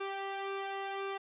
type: tone with flanger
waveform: sawtooth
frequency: 392 Hz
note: G4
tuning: in tune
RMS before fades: -38 dBFS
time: 0-1.18 s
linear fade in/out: 10 ms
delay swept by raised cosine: 0.78 to 1.54 ms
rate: 1.9 Hz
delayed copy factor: +0.6
effects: resampled to 8000 Hz